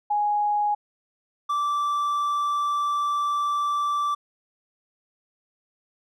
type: tone pair in turn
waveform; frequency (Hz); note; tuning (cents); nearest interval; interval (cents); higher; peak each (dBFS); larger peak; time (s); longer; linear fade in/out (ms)
sine / triangle; 830.6 / 1166.8; G#5 / D6; 0 / -12; tritone; 588; second; -20; neither; 0.1-0.75 / 1.49-4.15; second; 10
effects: none